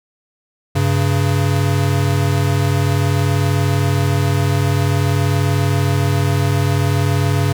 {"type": "tone pair together", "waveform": "square", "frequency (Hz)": [97.59, 138.1], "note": ["G2", "C#3"], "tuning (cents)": [-7, -6], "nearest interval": "tritone", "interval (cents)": 601, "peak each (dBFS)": -17, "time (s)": [0.75, 7.53], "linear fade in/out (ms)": 10, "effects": []}